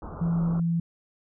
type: low-pass noise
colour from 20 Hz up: pink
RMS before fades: -38 dBFS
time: 0.02-0.6 s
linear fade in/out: 2 ms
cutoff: 1400 Hz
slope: 96 dB/octave
type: tone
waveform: sine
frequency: 168.2 Hz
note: E3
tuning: 35 cents sharp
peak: -22 dBFS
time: 0.21-0.8 s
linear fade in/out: 5 ms
effects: none